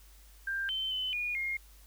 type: tone with pitch steps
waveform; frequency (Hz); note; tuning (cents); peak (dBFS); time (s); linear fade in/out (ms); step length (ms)
sine; 1587 / 3084 / 3032 / 2444 / 2135; G6 / G7 / F#7 / D#7 / C7; +21 / -29 / +42 / -32 / +34; -31; 0.47-1.57; 5; 220
effects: added 50 Hz sine -54 dBFS peak until 1.86 s + white hiss -61 dBFS RMS until 1.86 s